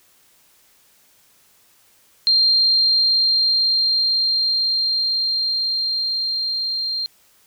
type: tone with level ramp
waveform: sine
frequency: 4186 Hz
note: C8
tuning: in tune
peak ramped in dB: -12 to -21 dBFS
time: 2.27-7.06 s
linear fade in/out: 0 ms
effects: white hiss -56 dBFS RMS until 7.46 s